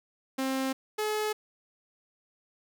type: tone pair in turn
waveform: sawtooth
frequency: 265.2 / 426.5 Hz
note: C4 / G#4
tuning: +23 / +46 cents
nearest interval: minor sixth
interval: 823 cents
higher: second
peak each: -24 dBFS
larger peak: neither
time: 0.38-0.73 / 0.98-1.33 s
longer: neither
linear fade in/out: 10 ms
effects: none